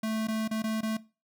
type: tone with dropouts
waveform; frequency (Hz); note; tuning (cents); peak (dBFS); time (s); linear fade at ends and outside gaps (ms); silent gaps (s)
square; 219.7; A3; -2; -29; 0.03-0.97; 5; 0.272-0.283 / 0.478-0.511 / 0.622-0.639 / 0.809-0.83
effects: noise-tail reverb RT60 0.3 s tail -19 dB re dry